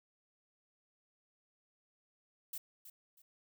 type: noise with echo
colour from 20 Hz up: violet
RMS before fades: -42 dBFS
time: 2.53-2.58 s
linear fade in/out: 5 ms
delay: 320 ms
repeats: 2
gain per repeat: -11 dB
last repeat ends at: 3.22 s
effects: none